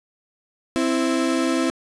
35% pulse tone pair together, 261.6 / 329.6 Hz, C4 / E4, 0 / 0 cents, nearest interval major third, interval 400 cents, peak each -20 dBFS, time 0.76-1.7 s, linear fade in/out 0 ms, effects resampled to 24000 Hz + 8-bit

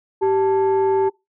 sine tone pair together, 387.9 / 880 Hz, G4 / A5, -18 / 0 cents, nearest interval octave + major second, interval 1418 cents, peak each -14 / -20 dBFS, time 0.21-1.1 s, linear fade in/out 20 ms, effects noise-tail reverb RT60 0.2 s tail -23 dB re dry + tanh soft clip ceiling -11 dBFS

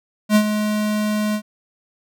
square tone with ADSR envelope, 211.6 Hz, G#3, 33 cents sharp, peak -10 dBFS, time 0.29-1.42 s, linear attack 65 ms, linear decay 73 ms, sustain -9 dB, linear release 74 ms, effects none

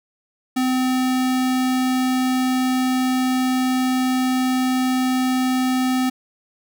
square tone, 256.6 Hz, C4, 34 cents flat, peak -18 dBFS, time 0.56-6.1 s, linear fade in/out 10 ms, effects none

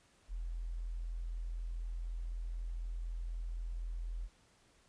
sine tone, 42 Hz, E1, 33 cents sharp, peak -37 dBFS, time 0.28-4.29 s, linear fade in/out 50 ms, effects pink hiss -68 dBFS RMS until 4.88 s + resampled to 22050 Hz

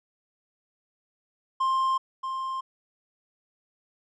triangle tone with echo, 1055 Hz, C6, 14 cents sharp, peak -20 dBFS, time 1.6-1.98 s, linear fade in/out 10 ms, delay 630 ms, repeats 1, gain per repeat -7 dB, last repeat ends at 2.61 s, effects resampled to 22050 Hz

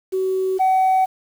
sine tone pair in turn, 377.5 / 755 Hz, F#4 / F#5, +35 / +35 cents, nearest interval octave, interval 1200 cents, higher second, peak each -17 / -11 dBFS, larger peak second, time 0.12-0.59 / 0.59-1.06 s, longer neither, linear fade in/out 20 ms, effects tanh soft clip ceiling -12 dBFS + 7-bit

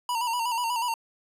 square tone with vibrato, 947 Hz, A#5, 27 cents sharp, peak -26 dBFS, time 0.09-0.94 s, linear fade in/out 2 ms, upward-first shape square, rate 8.2 Hz, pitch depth 59 cents each way, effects resampled to 32000 Hz

